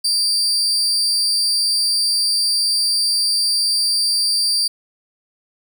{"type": "tone with amplitude modulation", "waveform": "35% pulse", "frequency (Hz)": 4699, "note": "D8", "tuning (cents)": 0, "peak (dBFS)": -12, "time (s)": [0.04, 4.68], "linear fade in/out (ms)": 10, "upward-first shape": "sine", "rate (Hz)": 297, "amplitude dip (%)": 45, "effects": []}